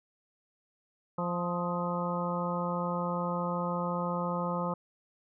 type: harmonic tone with a mistuned harmonic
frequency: 174.61 Hz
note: F3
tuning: in tune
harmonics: 1 / 2 / 3 / 4 / 5 / 6 / 7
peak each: -33 / -43 / -35 / -44 / -38 / -38 / -38 dBFS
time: 1.18-4.74 s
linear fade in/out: 5 ms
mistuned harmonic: 7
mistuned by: +39 cents
effects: none